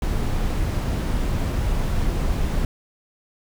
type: noise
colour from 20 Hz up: brown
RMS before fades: -22 dBFS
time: 0.02-2.65 s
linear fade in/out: 2 ms
effects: none